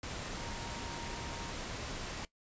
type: tone in noise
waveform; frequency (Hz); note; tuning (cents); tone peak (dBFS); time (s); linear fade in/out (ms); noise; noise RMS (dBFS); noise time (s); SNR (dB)
sine; 932.3; A#5; 0; -48; 0.37-1.53; 2; pink; -41; 0.03-2.25; -10
effects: noise-tail reverb RT60 0.1 s tail -19 dB re dry + resampled to 16000 Hz